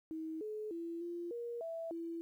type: tone with pitch steps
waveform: sine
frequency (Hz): 318.9 / 427.9 / 336 / 345 / 472.8 / 660 / 334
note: D#4 / A4 / E4 / F4 / A#4 / E5 / E4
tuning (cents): +43 / -48 / +33 / -21 / +24 / +2 / +23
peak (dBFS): -39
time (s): 0.11-2.21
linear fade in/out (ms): 0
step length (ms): 300
effects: 12-bit